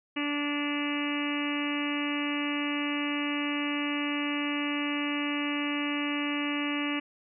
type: harmonic tone with a mistuned harmonic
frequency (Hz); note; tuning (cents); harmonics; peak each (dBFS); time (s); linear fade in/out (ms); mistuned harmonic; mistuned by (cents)
291; D4; -16; 1 / 2 / 3 / 4 / 5 / 6 / 7 / 8 / 9 / 10; -30 / -42 / -43 / -39 / -47 / -41 / -39 / -38 / -39 / -38; 0.16-7; 10; 10; -22
effects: none